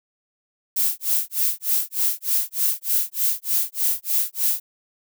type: noise with tremolo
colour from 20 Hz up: violet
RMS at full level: -19 dBFS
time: 0.76-4.6 s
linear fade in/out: 5 ms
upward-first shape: sine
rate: 3.3 Hz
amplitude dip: 100%
effects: none